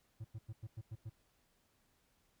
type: tone bursts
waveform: triangle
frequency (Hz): 110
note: A2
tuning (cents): 0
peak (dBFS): -40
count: 7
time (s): 0.2-1.098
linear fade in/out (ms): 10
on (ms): 46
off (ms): 96
effects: pink hiss -75 dBFS RMS until 2.4 s